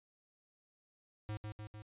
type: tone with echo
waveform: square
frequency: 106.3 Hz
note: G#2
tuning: 41 cents sharp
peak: -39 dBFS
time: 1.29-1.37 s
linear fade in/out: 0 ms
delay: 150 ms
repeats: 3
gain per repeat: -3 dB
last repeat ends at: 1.82 s
effects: resampled to 8000 Hz